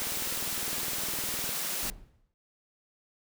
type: high-pass noise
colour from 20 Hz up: white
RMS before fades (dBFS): -33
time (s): 0-1.9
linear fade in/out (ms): 0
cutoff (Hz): 140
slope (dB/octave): 96
type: click train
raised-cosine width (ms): 2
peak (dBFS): -29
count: 30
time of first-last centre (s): 0.02-1.492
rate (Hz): 19.7
type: noise with exponential decay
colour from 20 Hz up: brown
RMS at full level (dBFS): -37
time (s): 1.83-2.34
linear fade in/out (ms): 0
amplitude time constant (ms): 110
effects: none